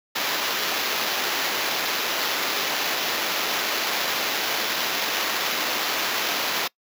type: noise with sample-and-hold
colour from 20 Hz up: blue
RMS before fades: -25 dBFS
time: 0.15-6.68 s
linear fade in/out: 10 ms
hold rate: 8820 Hz
effects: noise-tail reverb RT60 0.1 s tail -24 dB re dry + high-pass 300 Hz 12 dB/octave